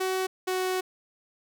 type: tone pair in turn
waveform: sawtooth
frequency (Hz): 375.5 / 371.2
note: F#4 / F#4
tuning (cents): +26 / +6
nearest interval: unison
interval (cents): 20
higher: first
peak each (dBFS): -22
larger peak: neither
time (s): 0-0.27 / 0.47-0.81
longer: second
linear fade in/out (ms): 10
effects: none